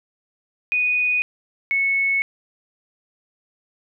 sine tone pair in turn, 2479 / 2203 Hz, D#7 / C#7, -7 / -11 cents, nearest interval major second, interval 204 cents, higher first, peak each -17 dBFS, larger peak neither, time 0.72-1.22 / 1.71-2.22 s, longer second, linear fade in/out 0 ms, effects none

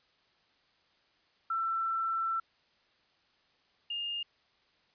sine tone pair in turn, 1339 / 2825 Hz, E6 / F7, +27 / +19 cents, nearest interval octave + minor second, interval 1292 cents, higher second, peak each -29 / -33 dBFS, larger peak first, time 1.5-2.4 / 3.9-4.23 s, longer first, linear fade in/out 5 ms, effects white hiss -69 dBFS RMS until 4.94 s + resampled to 11025 Hz

